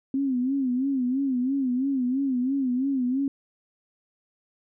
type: tone with vibrato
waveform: sine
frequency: 261.6 Hz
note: C4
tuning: in tune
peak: -22 dBFS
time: 0.14-3.28 s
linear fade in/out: 2 ms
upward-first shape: sine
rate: 3 Hz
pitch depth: 110 cents each way
effects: none